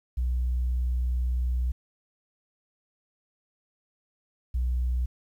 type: tone pair in turn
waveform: sine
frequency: 61.74 / 61.74 Hz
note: B1 / B1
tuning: 0 / 0 cents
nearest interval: unison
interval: 0 cents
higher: neither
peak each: -22 dBFS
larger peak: neither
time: 0.17-1.72 / 4.54-5.06 s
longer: first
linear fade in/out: 10 ms
effects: tanh soft clip ceiling -21 dBFS + 10-bit